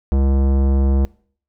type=tone with tanh clipping; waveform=sine; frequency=67.8 Hz; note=C#2; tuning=38 cents flat; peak=-15 dBFS; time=0.12-1.05 s; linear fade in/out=0 ms; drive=18 dB; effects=noise-tail reverb RT60 0.5 s tail -23 dB re dry